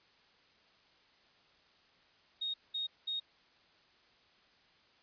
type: tone bursts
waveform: sine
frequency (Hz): 3729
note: A#7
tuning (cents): 0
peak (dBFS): -34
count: 3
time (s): 2.41-3.2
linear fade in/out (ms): 10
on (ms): 130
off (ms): 200
effects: white hiss -66 dBFS RMS until 5.02 s + resampled to 11025 Hz